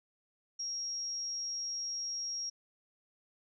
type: tone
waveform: sine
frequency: 5600 Hz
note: F8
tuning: 4 cents sharp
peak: -35 dBFS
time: 0.59-2.5 s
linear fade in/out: 10 ms
effects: none